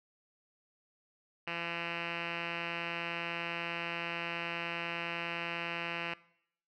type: tone with low-pass filter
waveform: 5% pulse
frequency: 169.8 Hz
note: F3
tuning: 48 cents flat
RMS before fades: -38 dBFS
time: 1.47-6.14 s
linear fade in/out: 5 ms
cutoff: 2800 Hz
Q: 7.1
effects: noise-tail reverb RT60 0.7 s tail -20 dB re dry